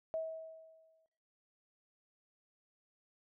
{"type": "tone with exponential decay", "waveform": "sine", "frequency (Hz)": 644, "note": "E5", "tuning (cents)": -41, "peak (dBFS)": -33, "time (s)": [0.14, 1.06], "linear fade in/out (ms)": 0, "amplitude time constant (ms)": 200, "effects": ["noise-tail reverb RT60 0.9 s tail -20 dB re dry"]}